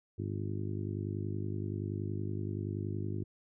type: harmonic tone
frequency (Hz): 50.6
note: G#1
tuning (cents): -44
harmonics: 2 / 3 / 4 / 5 / 6 / 7 / 8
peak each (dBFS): -36 / -42 / -44 / -45 / -44 / -43 / -50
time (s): 0.18-3.24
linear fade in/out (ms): 10
effects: none